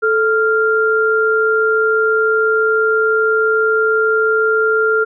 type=tone pair together; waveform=sine; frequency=438.8 / 1393 Hz; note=A4 / F6; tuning=-5 / -5 cents; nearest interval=octave + minor sixth; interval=2000 cents; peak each=-14 dBFS; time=0.02-5.05 s; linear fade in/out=20 ms; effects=none